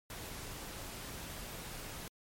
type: noise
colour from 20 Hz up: pink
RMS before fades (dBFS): -45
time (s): 0.1-2.08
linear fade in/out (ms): 2
effects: MP3 64 kbps